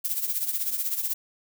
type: noise with tremolo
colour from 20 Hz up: violet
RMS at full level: -25 dBFS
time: 0.04-1.14 s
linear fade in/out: 10 ms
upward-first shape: triangle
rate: 16 Hz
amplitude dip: 75%
effects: none